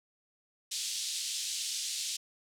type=band-pass noise; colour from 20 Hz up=pink; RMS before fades=-36 dBFS; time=0.71-2.17 s; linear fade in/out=10 ms; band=3400 to 9000 Hz; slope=24 dB/octave; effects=none